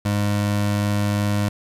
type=tone; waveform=25% pulse; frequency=102.8 Hz; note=G#2; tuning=17 cents flat; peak=-15 dBFS; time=0.05-1.49 s; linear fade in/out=5 ms; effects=resampled to 32000 Hz + 8-bit